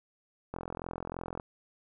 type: click train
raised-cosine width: 1 ms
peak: -23 dBFS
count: 38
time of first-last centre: 0.54-1.398 s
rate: 43.1 Hz
effects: none